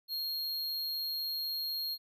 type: tone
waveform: square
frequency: 4252 Hz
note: C8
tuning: 27 cents sharp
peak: -34 dBFS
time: 0.08-1.98 s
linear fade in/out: 50 ms
effects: none